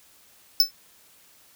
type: tone with exponential decay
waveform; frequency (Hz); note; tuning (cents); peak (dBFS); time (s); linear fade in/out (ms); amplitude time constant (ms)
square; 5274; E8; 0; -11; 0.6-0.71; 1; 23
effects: white hiss -56 dBFS RMS until 1.55 s